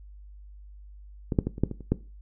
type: clicks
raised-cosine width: 3 ms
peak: -14 / -7 / -14 / -24 / -8 / -20 / -29 / -9 dBFS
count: 8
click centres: 1.322 / 1.388 / 1.47 / 1.581 / 1.636 / 1.713 / 1.807 / 1.92 s
effects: noise-tail reverb RT60 0.3 s tail -17 dB re dry + added 50 Hz sine -44 dBFS peak until 2.21 s